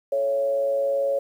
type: tone with frequency modulation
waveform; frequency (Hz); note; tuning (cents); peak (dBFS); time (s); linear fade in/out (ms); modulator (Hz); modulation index
sine; 554.4; C#5; 0; -20; 0.12-1.19; 5; 118; 0.41
effects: 9-bit